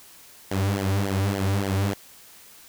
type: tone with flanger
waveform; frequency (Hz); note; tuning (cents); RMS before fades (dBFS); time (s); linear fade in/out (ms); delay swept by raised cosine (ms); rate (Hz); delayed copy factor
sawtooth; 98.1; G2; +2; -24; 0.51-1.94; 5; 0.77 to 4.67; 3.5; -1
effects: white hiss -49 dBFS RMS until 2.68 s